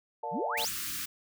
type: chord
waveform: sine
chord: Bb major seventh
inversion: none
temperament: equal with one note detuned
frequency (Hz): 466.2 / 587.3 / 714 / 880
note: Bb4 / D5 / F5 / A5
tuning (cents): 0 / 0 / +38 / 0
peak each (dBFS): -41 / -41 / -40 / -35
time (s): 0.23-0.65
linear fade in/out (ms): 5
type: exponential sweep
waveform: sine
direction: up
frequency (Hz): 137.9 to 10380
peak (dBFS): -31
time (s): 0.31-0.72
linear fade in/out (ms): 50
type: band-stop noise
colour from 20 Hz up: white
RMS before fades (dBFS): -36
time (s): 0.57-1.06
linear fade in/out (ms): 10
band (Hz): 340 to 1100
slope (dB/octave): 96
effects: none